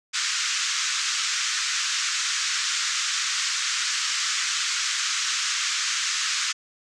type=band-pass noise; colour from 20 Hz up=white; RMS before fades=-26 dBFS; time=0.13-6.53 s; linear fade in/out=20 ms; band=1200 to 7300 Hz; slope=48 dB/octave; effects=none